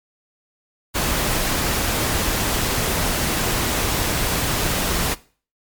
pink noise, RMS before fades -21 dBFS, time 0.94-5.15 s, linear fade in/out 20 ms, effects noise-tail reverb RT60 0.4 s tail -19 dB re dry + MP3 96 kbps

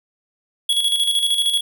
square tone with tremolo, 3350 Hz, G#7, 14 cents sharp, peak -15 dBFS, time 0.69-1.61 s, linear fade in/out 5 ms, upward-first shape square, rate 13 Hz, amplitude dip 50%, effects none

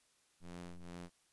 sawtooth ring-modulated tone, 87.31 Hz, F2, in tune, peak -40 dBFS, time 0.4-1.1 s, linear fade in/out 50 ms, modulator 88.6 Hz, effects white hiss -73 dBFS RMS until 1.32 s + resampled to 24000 Hz

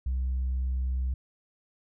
sine tone, 64.3 Hz, C2, 30 cents flat, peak -24 dBFS, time 0.06-1.14 s, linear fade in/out 5 ms, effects tanh soft clip ceiling -24 dBFS

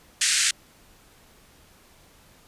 white band-pass noise, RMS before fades -22 dBFS, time 0.21-0.51 s, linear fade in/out 5 ms, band 1500 to 9100 Hz, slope 48 dB/octave, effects pink hiss -55 dBFS RMS until 2.47 s + resampled to 32000 Hz

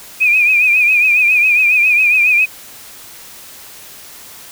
sine tone with vibrato, 2461 Hz, D#7, 20 cents flat, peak -8 dBFS, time 0.2-2.46 s, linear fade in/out 20 ms, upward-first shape triangle, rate 7.3 Hz, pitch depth 84 cents each way, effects white hiss -36 dBFS RMS until 4.51 s

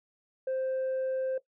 sine tone, 523.3 Hz, C5, in tune, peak -26 dBFS, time 0.47-1.38 s, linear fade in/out 5 ms, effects noise-tail reverb RT60 0.1 s tail -17 dB re dry + tanh soft clip ceiling -27 dBFS

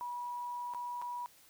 sine tone with dropouts, 971 Hz, B5, 30 cents flat, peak -37 dBFS, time 0.01-1.26 s, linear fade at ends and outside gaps 0 ms, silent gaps 0.737-0.747 / 1.016-1.022 s, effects white hiss -62 dBFS RMS until 1.49 s

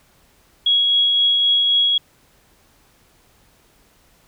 sine tone with tremolo, 3322 Hz, G#7, in tune, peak -12 dBFS, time 0.66-1.98 s, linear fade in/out 5 ms, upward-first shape triangle, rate 3.8 Hz, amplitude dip 25%, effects pink hiss -56 dBFS RMS until 4.27 s

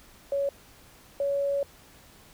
sine tone pair in turn, 559 / 561.2 Hz, C#5 / C#5, +14 / +21 cents, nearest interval unison, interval 7 cents, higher second, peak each -24 dBFS, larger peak neither, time 0.32-0.49 / 1.2-1.63 s, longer second, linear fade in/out 2 ms, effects pink hiss -54 dBFS RMS until 2.33 s

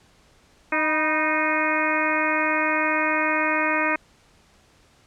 harmonic tone with a mistuned harmonic, 308.9 Hz, D#4, 12 cents flat, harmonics 1 / 2 / 3 / 4 / 5 / 6 / 7 / 8, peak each -28 / -28 / -28 / -28 / -28 / -28 / -28 / -28 dBFS, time 0.72-3.96 s, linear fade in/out 5 ms, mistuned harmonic 3, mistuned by +58 cents, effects pink hiss -57 dBFS RMS until 5.06 s + low-pass 8000 Hz 12 dB/octave

